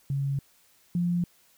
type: tone pair in turn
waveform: sine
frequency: 138.59 / 174.61 Hz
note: C#3 / F3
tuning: 0 / 0 cents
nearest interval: major third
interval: 400 cents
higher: second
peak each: -25 / -23 dBFS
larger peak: second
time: 0.1-0.39 / 0.95-1.24 s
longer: neither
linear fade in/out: 2 ms
effects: white hiss -62 dBFS RMS until 1.57 s